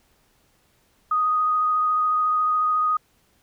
sine tone with vibrato, 1244.5 Hz, D#6, in tune, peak -18 dBFS, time 1.11-2.97 s, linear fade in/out 5 ms, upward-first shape triangle, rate 14 Hz, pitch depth 13 cents each way, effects pink hiss -63 dBFS RMS until 3.42 s

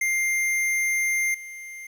square tone with level steps, 2100 Hz, C7, 6 cents sharp, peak -22 / -37 dBFS, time 0.01-1.87 s, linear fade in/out 5 ms, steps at 1.34 s, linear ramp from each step 5 ms, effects resampled to 32000 Hz + 10-bit

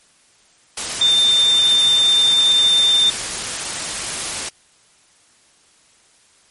sine tone in noise, 3595 Hz, A7, 36 cents sharp, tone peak -11 dBFS, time 1.01-3.1 s, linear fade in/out 5 ms, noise white, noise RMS -24 dBFS, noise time 0.77-4.49 s, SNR +10 dB, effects white hiss -54 dBFS RMS until 6.5 s + MP3 48 kbps

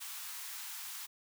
white high-pass noise, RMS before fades -44 dBFS, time 0-1.07 s, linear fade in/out 20 ms, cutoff 850 Hz, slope 48 dB/octave, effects none

